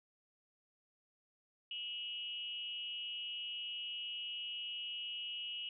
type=tone with frequency modulation; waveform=sine; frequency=2905 Hz; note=F#7; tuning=32 cents flat; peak=-40 dBFS; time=1.71-5.69 s; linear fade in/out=2 ms; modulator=259 Hz; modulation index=0.64; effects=none